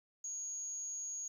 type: tone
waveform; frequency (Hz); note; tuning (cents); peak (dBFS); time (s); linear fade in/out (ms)
sine; 6650; G#8; +1; -39; 0.24-1.28; 5
effects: 11-bit